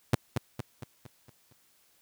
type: tone with echo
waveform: sawtooth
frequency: 122.1 Hz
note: B2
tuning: 19 cents flat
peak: -15 dBFS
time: 0.13-0.15 s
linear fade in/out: 5 ms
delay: 230 ms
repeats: 6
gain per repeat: -6 dB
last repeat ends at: 1.53 s
effects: white hiss -66 dBFS RMS until 2.01 s